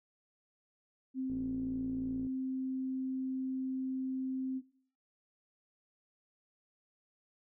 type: tone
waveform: sine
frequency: 261.6 Hz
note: C4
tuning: in tune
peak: -33 dBFS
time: 1.14-4.62 s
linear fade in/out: 50 ms
type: click train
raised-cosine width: 3 ms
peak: -36 dBFS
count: 56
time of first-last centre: 1.3-2.267 s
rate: 56.9 Hz
effects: noise-tail reverb RT60 0.5 s tail -17 dB re dry